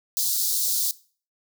white high-pass noise, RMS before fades -24 dBFS, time 0.17-0.91 s, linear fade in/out 0 ms, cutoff 3900 Hz, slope 48 dB/octave, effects noise-tail reverb RT60 0.4 s tail -19 dB re dry

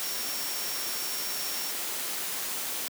sine tone in noise, 5530 Hz, F8, 18 cents flat, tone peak -37 dBFS, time 0.03-1.71 s, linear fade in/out 0 ms, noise white, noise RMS -33 dBFS, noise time 0-2.88 s, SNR -7 dB, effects high-pass 200 Hz 12 dB/octave

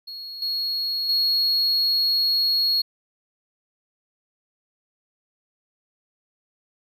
triangle tone with level steps, 4316 Hz, C#8, 47 cents flat, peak -32 / -22 / -17 dBFS, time 0.07-2.82 s, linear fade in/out 10 ms, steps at 0.42 / 1.09 s, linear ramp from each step 2 ms, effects none

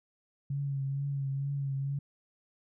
sine tone with vibrato, 138.59 Hz, C#3, in tune, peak -30 dBFS, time 0.5-1.99 s, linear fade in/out 5 ms, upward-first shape triangle, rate 2.2 Hz, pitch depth 39 cents each way, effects none

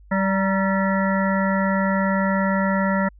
harmonic tone with a mistuned harmonic, 194.1 Hz, G3, 17 cents flat, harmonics 1 / 3 / 5 / 7 / 9 / 10, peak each -20 / -25 / -27 / -28 / -30 / -30 dBFS, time 0.11-3.09 s, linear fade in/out 10 ms, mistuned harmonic 5, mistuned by -47 cents, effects added 50 Hz sine -45 dBFS peak until 3.19 s

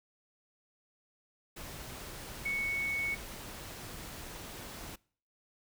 sine tone in noise, 2217 Hz, C#7, in tune, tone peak -31 dBFS, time 2.45-3.15 s, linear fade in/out 10 ms, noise pink, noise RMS -45 dBFS, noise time 1.56-4.96 s, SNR +11 dB, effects noise-tail reverb RT60 0.5 s tail -24 dB re dry

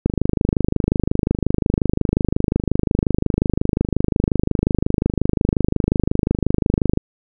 click train, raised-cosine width 3 ms, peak -3 dBFS, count 178, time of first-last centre 0.06-6.974 s, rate 25.6 Hz, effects none

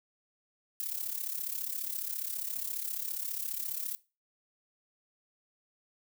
violet noise with amplitude modulation, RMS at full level -33 dBFS, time 0.8-3.95 s, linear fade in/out 0 ms, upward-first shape sine, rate 34.7 Hz, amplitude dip 75%, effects noise-tail reverb RT60 0.3 s tail -20 dB re dry

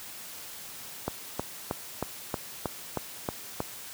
click train, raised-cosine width 1 ms, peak -14 dBFS, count 9, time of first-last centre 1.08-3.604 s, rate 3.17 Hz, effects white hiss -43 dBFS RMS until 3.93 s + high-pass 60 Hz 12 dB/octave

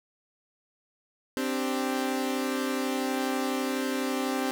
sawtooth chord, C suspended second, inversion none, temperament equal, 261.6 / 293.7 / 392 Hz, C4 / D4 / G4, 0 / 0 / 0 cents, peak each -25 / -30 / -30 dBFS, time 1.37-4.51 s, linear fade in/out 0 ms, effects none

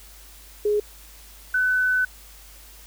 sine tone pair in turn, 417.5 / 1505.1 Hz, G#4 / F#6, +9 / +29 cents, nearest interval octave + minor seventh, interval 2220 cents, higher second, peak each -18 dBFS, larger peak neither, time 0.65-0.8 / 1.54-2.05 s, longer second, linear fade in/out 5 ms, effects added 50 Hz sine -47 dBFS peak until 2.86 s + white hiss -48 dBFS RMS until 2.86 s

